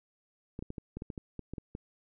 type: clicks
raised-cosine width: 3 ms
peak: -26 dBFS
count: 12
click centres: 0.591 / 0.625 / 0.704 / 0.782 / 0.97 / 1.021 / 1.102 / 1.178 / 1.393 / 1.536 / 1.582 / 1.751 s
effects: none